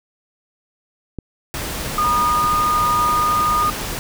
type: clicks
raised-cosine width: 3 ms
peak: -15 / -21 / -24 / -25 / -16 dBFS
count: 5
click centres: 1.187 / 1.696 / 1.796 / 2.2 / 2.443 s
type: noise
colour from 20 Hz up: pink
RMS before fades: -26 dBFS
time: 1.54-3.99 s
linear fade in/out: 0 ms
type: tone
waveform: sine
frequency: 1225 Hz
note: D#6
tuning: 27 cents flat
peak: -15 dBFS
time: 1.98-3.7 s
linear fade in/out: 2 ms
type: tone with tremolo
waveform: sine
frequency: 958 Hz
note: A#5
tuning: 47 cents sharp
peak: -23 dBFS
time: 2.04-3.63 s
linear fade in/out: 5 ms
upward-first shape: sine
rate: 1.3 Hz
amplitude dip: 50%
effects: none